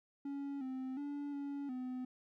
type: tone with pitch steps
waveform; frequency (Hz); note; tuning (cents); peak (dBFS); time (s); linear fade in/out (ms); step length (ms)
triangle; 280.3 / 260.5 / 287.2 / 282.5 / 253.8; C#4 / C4 / D4 / C#4 / B3; +19 / -7 / -39 / +33 / +47; -37; 0.25-2.05; 5; 360
effects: none